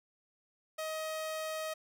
sawtooth tone, 630 Hz, D#5, 21 cents sharp, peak -32 dBFS, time 0.78-1.74 s, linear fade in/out 10 ms, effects none

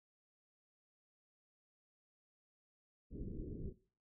pink low-pass noise, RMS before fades -45 dBFS, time 3.1-3.74 s, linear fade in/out 50 ms, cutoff 430 Hz, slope 48 dB/octave, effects noise-tail reverb RT60 0.4 s tail -17 dB re dry

